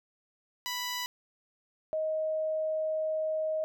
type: tone pair in turn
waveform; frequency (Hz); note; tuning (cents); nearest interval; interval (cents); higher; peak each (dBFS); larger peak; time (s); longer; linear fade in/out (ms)
10% pulse / sine; 987.8 / 627.6; B5 / D#5; 0 / +15; minor sixth; 785; first; -24 / -28; first; 0.66-1.06 / 1.93-3.64; second; 0
effects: none